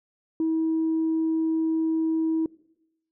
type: tone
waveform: sine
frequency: 321.8 Hz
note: E4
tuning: 42 cents flat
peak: -20 dBFS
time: 0.4-2.46 s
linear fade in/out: 2 ms
effects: noise-tail reverb RT60 0.9 s tail -23 dB re dry + tanh soft clip ceiling -18 dBFS